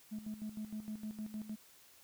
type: tone with tremolo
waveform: sine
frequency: 214.4 Hz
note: A3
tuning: 45 cents flat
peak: -37 dBFS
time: 0.11-1.56 s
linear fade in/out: 20 ms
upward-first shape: square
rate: 6.5 Hz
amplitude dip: 75%
effects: tanh soft clip ceiling -36 dBFS + white hiss -62 dBFS RMS until 2.03 s